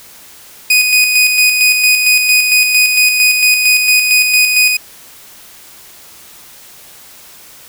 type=tone with tremolo; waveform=sawtooth; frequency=2489 Hz; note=D#7; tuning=in tune; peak=-3 dBFS; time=0.7-4.77 s; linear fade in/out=5 ms; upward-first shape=square; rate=4.4 Hz; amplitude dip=40%; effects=white hiss -38 dBFS RMS until 7.68 s